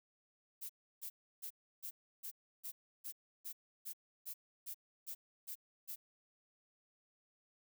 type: noise bursts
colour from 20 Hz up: violet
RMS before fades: -45 dBFS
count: 14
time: 0.61-5.96 s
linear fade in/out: 20 ms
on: 85 ms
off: 320 ms
effects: none